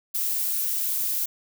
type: noise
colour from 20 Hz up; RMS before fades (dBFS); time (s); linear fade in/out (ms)
violet; -26; 0.14-1.26; 10
effects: none